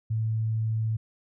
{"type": "tone", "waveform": "sine", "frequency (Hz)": 110.8, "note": "A2", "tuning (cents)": 13, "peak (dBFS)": -24, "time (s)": [0.1, 0.97], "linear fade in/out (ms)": 10, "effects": []}